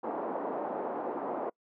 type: band-pass noise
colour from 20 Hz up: white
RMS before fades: -35 dBFS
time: 0.03-1.5 s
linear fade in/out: 10 ms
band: 250 to 870 Hz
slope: 24 dB/octave
effects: noise-tail reverb RT60 0.1 s tail -25 dB re dry